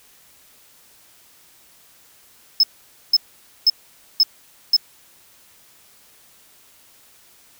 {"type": "tone bursts", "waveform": "triangle", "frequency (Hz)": 5200, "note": "E8", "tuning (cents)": -24, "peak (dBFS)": -9, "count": 5, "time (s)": [2.6, 4.765], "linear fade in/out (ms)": 2, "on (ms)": 33, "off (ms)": 500, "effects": ["white hiss -52 dBFS RMS until 7.59 s"]}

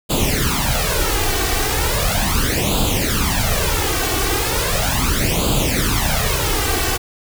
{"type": "noise with flanger", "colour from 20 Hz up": "pink", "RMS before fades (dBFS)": -18, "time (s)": [0.09, 6.98], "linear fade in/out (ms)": 20, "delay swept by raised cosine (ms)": [0.26, 2.66], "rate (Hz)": 0.37, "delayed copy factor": 0.8, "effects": []}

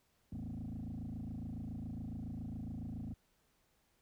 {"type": "tone with frequency modulation", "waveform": "sine", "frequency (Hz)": 162.1, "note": "E3", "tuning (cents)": -29, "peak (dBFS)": -38, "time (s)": [0.32, 3.14], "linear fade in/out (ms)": 5, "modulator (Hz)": 27.2, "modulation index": 3.7, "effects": ["tanh soft clip ceiling -39 dBFS", "pink hiss -75 dBFS RMS until 4.01 s"]}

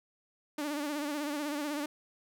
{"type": "tone with vibrato", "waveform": "sawtooth", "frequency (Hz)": 293.7, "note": "D4", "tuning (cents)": 0, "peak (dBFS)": -29, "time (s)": [0.58, 1.86], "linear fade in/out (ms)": 5, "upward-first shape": "sine", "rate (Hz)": 16, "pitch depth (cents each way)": 68, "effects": []}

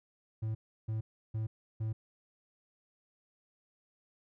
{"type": "tone bursts", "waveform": "triangle", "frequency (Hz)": 110, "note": "A2", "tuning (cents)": 0, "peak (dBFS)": -30, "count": 4, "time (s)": [0.42, 1.93], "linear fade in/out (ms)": 10, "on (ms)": 130, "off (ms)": 330, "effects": []}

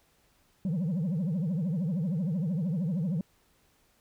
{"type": "tone with vibrato", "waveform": "sine", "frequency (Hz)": 172, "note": "F3", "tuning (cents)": -26, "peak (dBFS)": -24, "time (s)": [0.65, 3.21], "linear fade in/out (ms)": 2, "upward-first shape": "triangle", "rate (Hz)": 13, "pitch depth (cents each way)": 300, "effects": ["tanh soft clip ceiling -26 dBFS", "pink hiss -67 dBFS RMS until 4 s"]}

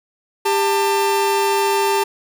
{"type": "tone pair together", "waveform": "45% pulse", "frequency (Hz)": [397.8, 893], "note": ["G4", "A5"], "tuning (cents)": [25, 25], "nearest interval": "octave + major second", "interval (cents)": 1400, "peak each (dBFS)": -18, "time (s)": [0.45, 2.04], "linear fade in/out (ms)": 10, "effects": []}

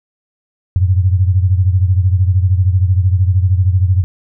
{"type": "beating tone pair", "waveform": "sine", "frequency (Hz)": [90.3, 103.3], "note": ["F#2", "G#2"], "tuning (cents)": [-42, -9], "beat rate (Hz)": 13, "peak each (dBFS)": [-10, -15], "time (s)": [0.76, 4.04], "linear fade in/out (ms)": 0, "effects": []}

